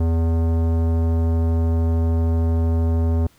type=tone with tanh clipping; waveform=sine; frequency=82.41 Hz; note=E2; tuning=in tune; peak=-18 dBFS; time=0-3.27 s; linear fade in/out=5 ms; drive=17 dB; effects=pink hiss -56 dBFS RMS until 3.38 s